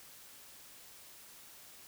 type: silence
effects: white hiss -55 dBFS RMS until 1.87 s